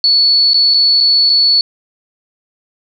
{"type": "tone with dropouts", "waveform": "sine", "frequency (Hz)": 4427, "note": "C#8", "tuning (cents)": -3, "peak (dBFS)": -7, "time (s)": [0.04, 1.61], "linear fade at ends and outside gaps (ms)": 1, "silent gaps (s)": [[0.534, 0.543], [0.739, 0.743], [1.004, 1.008], [1.295, 1.299]], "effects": []}